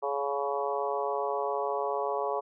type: harmonic tone with a mistuned harmonic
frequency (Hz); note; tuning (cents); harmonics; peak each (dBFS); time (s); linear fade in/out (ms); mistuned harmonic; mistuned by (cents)
140.4; C#3; +22; 3 / 4 / 5 / 6 / 7 / 8; -33 / -34 / -35 / -36 / -36 / -37; 0.02-2.41; 20; 6; +16
effects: none